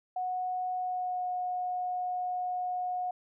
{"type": "tone with pitch glide", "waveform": "sine", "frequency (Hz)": [734, 726.4], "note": ["F#5", "F#5"], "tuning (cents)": [-14, -32], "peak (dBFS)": -30, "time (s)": [0.16, 3.11], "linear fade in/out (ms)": 5, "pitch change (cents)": -18, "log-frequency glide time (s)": [0.75, 1.27], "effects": []}